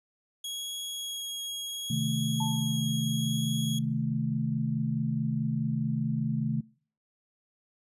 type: tone with vibrato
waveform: sawtooth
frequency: 3313 Hz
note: G#7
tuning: 5 cents flat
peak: -31 dBFS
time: 0.44-3.79 s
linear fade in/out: 5 ms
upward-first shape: sine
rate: 0.73 Hz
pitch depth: 8 cents each way
type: chord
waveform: sine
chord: A diminished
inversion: first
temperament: equal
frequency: 130.81 / 155.56 / 220 Hz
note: C3 / Eb3 / A3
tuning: 0 / 0 / 0 cents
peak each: -31 dBFS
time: 1.9-6.61 s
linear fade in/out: 5 ms
type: tone with exponential decay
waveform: sine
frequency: 880 Hz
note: A5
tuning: in tune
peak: -31 dBFS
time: 2.4-2.91 s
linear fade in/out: 5 ms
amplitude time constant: 110 ms
effects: noise-tail reverb RT60 0.5 s tail -25 dB re dry + resampled to 32000 Hz